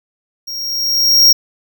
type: tone with level ramp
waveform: square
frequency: 5588 Hz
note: F8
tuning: in tune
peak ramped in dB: -24 to -4 dBFS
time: 0.47-1.33 s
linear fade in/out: 10 ms
effects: none